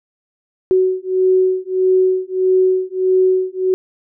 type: beating tone pair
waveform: sine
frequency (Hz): 372.2 / 373.8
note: F#4 / F#4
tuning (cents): +10 / +18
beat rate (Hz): 1.6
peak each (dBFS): -15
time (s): 0.71-3.74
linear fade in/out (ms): 0
effects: none